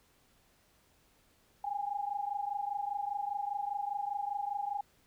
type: tone pair together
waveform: sine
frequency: 805.6 / 830.6 Hz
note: G5 / G#5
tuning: +47 / 0 cents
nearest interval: minor second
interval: 53 cents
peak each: -35 / -37 dBFS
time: 1.64-4.81 s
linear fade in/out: 5 ms
effects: pink hiss -68 dBFS RMS until 5.06 s